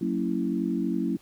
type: chord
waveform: sine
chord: F# dominant seventh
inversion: none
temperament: equal with one note detuned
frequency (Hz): 185 / 228 / 277.2 / 329.6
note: F#3 / A#3 / C#4 / E4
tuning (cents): 0 / -38 / 0 / 0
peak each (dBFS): -30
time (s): 0.01-1.17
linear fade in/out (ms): 5
effects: pink hiss -58 dBFS RMS until 1.21 s

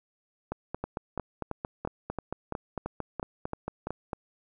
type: two click trains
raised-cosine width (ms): 1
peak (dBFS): -18 / -18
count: 10 / 17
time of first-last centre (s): 0.84-3.87 / 0.52-4.132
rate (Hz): 2.97 / 4.43
effects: none

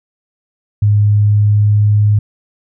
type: tone with pitch glide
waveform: sine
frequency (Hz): 103.9 to 104.56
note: G#2 to G#2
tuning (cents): +1 to +12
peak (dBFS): -7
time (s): 0.82-2.19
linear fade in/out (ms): 5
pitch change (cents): +11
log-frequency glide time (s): 1.04-1.94
effects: none

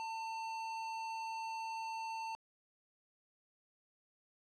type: tone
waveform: square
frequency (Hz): 897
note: A5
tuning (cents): +33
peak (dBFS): -40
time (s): 0-2.35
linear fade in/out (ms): 0
effects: low-pass 5000 Hz 12 dB/octave + 12-bit

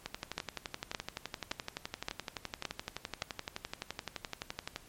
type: two click trains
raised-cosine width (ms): 0.2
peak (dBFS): -19 / -16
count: 56 / 6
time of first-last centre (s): 0.06-4.761 / 0.38-3.221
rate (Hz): 11.7 / 1.76
effects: pink hiss -58 dBFS RMS until 4.88 s + MP3 64 kbps

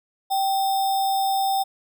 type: tone with sample-and-hold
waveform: sine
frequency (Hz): 779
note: G5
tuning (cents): -11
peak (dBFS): -19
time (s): 0.3-1.64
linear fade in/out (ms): 20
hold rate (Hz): 4410
effects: none

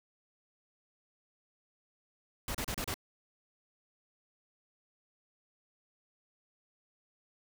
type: noise bursts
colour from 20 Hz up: pink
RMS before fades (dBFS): -36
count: 5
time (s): 2.48-2.942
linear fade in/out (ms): 2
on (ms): 66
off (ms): 33
effects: none

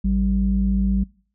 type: tone pair together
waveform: sine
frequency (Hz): 54.38 / 193.8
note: A1 / G3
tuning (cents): -20 / -20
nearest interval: octave + minor seventh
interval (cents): 2200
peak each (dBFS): -19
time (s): 0.04-1.04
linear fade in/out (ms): 10
effects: noise-tail reverb RT60 0.5 s tail -25 dB re dry + tanh soft clip ceiling -9 dBFS

